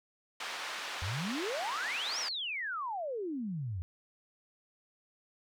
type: band-pass noise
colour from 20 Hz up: pink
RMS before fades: -40 dBFS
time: 0.4-2.29 s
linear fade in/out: 5 ms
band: 970 to 4500 Hz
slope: 12 dB/octave
type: exponential two-way sweep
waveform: sine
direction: up then down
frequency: 82.41 to 5860 to 82.41 Hz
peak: -34 dBFS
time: 1.02-3.82 s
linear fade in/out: 0 ms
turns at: 2.19 s
effects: none